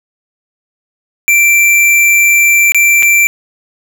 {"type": "tone with dropouts", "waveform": "square", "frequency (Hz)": 2349, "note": "D7", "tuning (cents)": 0, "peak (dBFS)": -6, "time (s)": [1.28, 3.27], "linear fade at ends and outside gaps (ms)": 0, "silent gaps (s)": [[2.72, 2.746], [3.025, 3.03]], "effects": []}